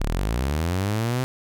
sawtooth linear sweep, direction up, 31.36 to 130.81 Hz, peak -18 dBFS, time 0-1.24 s, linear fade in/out 0 ms, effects none

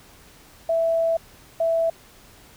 sine tone bursts at uneven times, 660 Hz, E5, 2 cents sharp, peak -18 dBFS, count 2, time 0.69-1.17 / 1.6-1.9 s, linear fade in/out 5 ms, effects pink hiss -50 dBFS RMS until 2.56 s

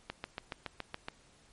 click train, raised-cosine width 0.3 ms, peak -21 dBFS, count 8, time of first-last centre 0.1-1.085 s, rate 7.11 Hz, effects pink hiss -63 dBFS RMS until 1.52 s + MP3 48 kbps

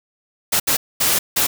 white noise bursts at uneven times, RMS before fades -17 dBFS, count 4, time 0.52-0.6 / 0.67-0.77 / 1-1.19 / 1.36-1.47 s, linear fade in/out 10 ms, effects none

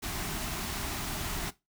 pink band-stop noise, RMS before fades -35 dBFS, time 0.02-1.51 s, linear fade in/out 20 ms, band 420 to 600 Hz, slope 96 dB/octave, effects noise-tail reverb RT60 0.2 s tail -17 dB re dry

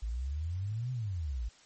sine exponential two-way sweep, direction up then down, 52.7 to 130.2 to 52.7 Hz, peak -32 dBFS, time 0.02-1.49 s, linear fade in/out 10 ms, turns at 0.92 s, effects white hiss -60 dBFS RMS until 1.65 s + MP3 32 kbps

